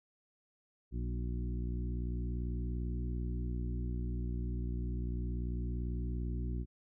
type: harmonic tone with a mistuned harmonic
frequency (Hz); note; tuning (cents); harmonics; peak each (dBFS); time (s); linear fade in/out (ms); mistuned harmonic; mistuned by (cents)
60.3; B1; -41; 1 / 2 / 3 / 4 / 5 / 6; -35 / -41 / -45 / -47 / -49 / -51; 0.91-6.66; 50; 4; -19
effects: none